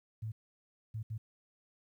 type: tone bursts at uneven times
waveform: sine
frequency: 110 Hz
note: A2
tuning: in tune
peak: -36 dBFS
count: 3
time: 0.22-0.32 / 0.94-1.03 / 1.1-1.18 s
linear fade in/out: 10 ms
effects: 12-bit